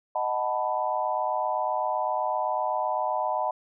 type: chord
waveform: sine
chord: B dominant seventh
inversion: first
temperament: equal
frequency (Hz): 622.3 / 740 / 880 / 987.8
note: D#5 / F#5 / A5 / B5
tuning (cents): 0 / 0 / 0 / 0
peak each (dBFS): -30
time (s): 0.15-3.51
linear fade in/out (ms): 5
effects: none